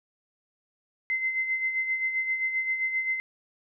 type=tone with tremolo; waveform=sine; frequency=2065 Hz; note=C7; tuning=23 cents flat; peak=-23 dBFS; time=1.1-3.2 s; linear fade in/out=0 ms; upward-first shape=sine; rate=7.6 Hz; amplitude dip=55%; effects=none